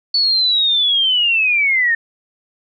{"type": "linear sweep", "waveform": "sine", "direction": "down", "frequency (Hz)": [4478, 1800], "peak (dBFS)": -12, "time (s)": [0.14, 1.95], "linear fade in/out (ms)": 5, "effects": []}